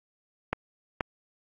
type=clicks; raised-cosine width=0.5 ms; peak=-11 dBFS; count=2; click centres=0.53 / 1.008 s; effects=AAC 48 kbps